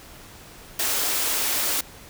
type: high-pass noise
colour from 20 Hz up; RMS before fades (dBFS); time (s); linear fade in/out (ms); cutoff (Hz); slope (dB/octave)
white; -24; 0.79-1.81; 5; 240; 96
effects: pink hiss -45 dBFS RMS until 2.09 s